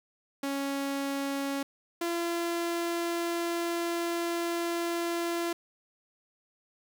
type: tone pair in turn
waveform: sawtooth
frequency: 277.2 / 340.8 Hz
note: C#4 / F4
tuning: 0 / -42 cents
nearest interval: major third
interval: 358 cents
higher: second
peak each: -26 / -25 dBFS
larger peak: second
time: 0.43-1.63 / 2.01-5.53 s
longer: second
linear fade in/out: 5 ms
effects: 10-bit